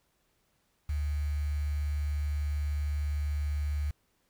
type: tone with quantisation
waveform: sine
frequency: 73.42 Hz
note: D2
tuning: in tune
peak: -28 dBFS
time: 0.89-3.91 s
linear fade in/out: 5 ms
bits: 8
effects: pink hiss -73 dBFS RMS until 4.29 s